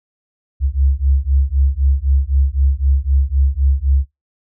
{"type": "beating tone pair", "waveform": "sine", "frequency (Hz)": [66.5, 70.4], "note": ["C2", "C#2"], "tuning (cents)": [29, 27], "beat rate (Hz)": 3.9, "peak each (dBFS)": -15, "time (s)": [0.6, 4.06], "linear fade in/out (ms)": 50, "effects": ["noise-tail reverb RT60 0.2 s tail -23 dB re dry"]}